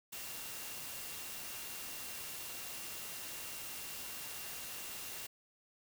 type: tone in noise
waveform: sine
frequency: 2764 Hz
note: F7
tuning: 19 cents flat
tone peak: -55 dBFS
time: 0.12-5.27 s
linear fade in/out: 10 ms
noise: white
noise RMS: -45 dBFS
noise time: 0.12-5.27 s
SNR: -13 dB
effects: none